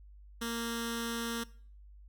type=tone with notch filter; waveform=10% pulse; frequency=232.1 Hz; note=A#3; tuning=7 cents flat; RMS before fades=-36 dBFS; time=0.41-1.44 s; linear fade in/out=10 ms; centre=730 Hz; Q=0.62; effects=noise-tail reverb RT60 0.5 s tail -21 dB re dry + added 50 Hz sine -51 dBFS peak until 2.08 s